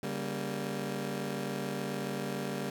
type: chord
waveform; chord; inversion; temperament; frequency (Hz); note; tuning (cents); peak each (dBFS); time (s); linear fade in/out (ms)
20% pulse; G diminished; second; just; 141.12 / 196 / 235.2; Db3 / G3 / Bb3; +31 / 0 / +16; -34 / -32 / -34; 0.03-2.7; 2
effects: none